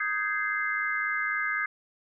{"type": "chord", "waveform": "sine", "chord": "Ab major seventh", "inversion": "second", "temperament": "just", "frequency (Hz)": [1245.9, 1557.4, 1661.2, 2077], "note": ["Eb6", "G6", "Ab6", "C7"], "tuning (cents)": [2, -12, 0, -13], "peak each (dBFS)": [-33, -33, -31, -31], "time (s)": [0, 1.66], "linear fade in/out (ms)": 5, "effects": []}